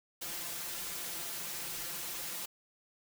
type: noise with comb filter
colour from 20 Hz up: white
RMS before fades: -40 dBFS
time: 0.21-2.46 s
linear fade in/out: 10 ms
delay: 5.8 ms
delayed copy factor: +1
effects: none